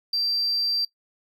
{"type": "tone", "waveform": "triangle", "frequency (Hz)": 4700, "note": "D8", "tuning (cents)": 1, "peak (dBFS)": -19, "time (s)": [0.13, 0.85], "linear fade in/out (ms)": 5, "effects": ["noise-tail reverb RT60 0.1 s tail -20 dB re dry", "tanh soft clip ceiling -18 dBFS"]}